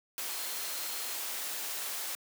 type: tone in noise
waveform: sine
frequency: 4198 Hz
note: C8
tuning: 5 cents sharp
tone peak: -47 dBFS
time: 0.31-1.16 s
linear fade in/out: 0 ms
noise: white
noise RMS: -37 dBFS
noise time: 0.18-2.15 s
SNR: -13 dB
effects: high-pass 400 Hz 12 dB/octave